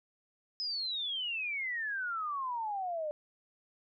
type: exponential sweep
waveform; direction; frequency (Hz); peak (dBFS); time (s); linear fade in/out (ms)
sine; down; 5130 to 589; -33; 0.6-3.11; 0
effects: none